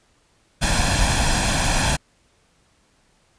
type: noise with comb filter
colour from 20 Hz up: pink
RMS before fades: -19 dBFS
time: 0.61-1.97 s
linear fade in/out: 20 ms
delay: 1.2 ms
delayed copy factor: +0.65
effects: pink hiss -61 dBFS RMS until 3.38 s + resampled to 22050 Hz